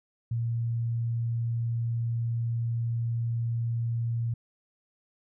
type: tone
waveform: sine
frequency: 116.54 Hz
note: A#2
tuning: in tune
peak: -26 dBFS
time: 0.31-4.34 s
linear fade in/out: 5 ms
effects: none